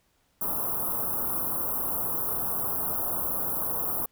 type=band-stop noise; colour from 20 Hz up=white; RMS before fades=-29 dBFS; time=0.41-4.06 s; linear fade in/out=5 ms; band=1300 to 11000 Hz; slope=48 dB/octave; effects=pink hiss -69 dBFS RMS until 4.11 s